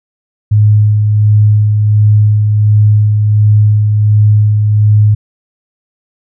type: tone with tremolo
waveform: sine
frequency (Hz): 105.6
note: G#2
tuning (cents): +29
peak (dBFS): -3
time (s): 0.51-5.15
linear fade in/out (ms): 10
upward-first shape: sine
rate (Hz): 1.4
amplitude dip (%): 35
effects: none